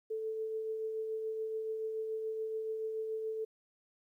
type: tone with tremolo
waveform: sine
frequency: 440 Hz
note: A4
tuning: in tune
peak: -33 dBFS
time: 0.1-3.45 s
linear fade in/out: 10 ms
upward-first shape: triangle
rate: 7 Hz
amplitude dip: 35%
effects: 12-bit